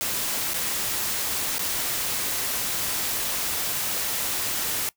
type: noise with dropouts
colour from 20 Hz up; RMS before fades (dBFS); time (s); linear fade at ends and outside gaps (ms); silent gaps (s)
white; -27; 0.01-4.89; 0; 0.535-0.542 / 1.583-1.593
effects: noise-tail reverb RT60 0.1 s tail -21 dB re dry